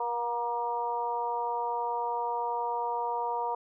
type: harmonic tone with a mistuned harmonic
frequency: 238.6 Hz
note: A#3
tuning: 41 cents sharp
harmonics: 2 / 3 / 4 / 5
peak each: -36 / -36 / -30 / -42 dBFS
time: 0-3.55 s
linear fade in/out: 5 ms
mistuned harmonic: 4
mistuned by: -16 cents
effects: none